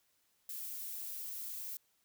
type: noise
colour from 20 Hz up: violet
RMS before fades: -43 dBFS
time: 0.49-1.77 s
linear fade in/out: 2 ms
effects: white hiss -75 dBFS RMS until 2.04 s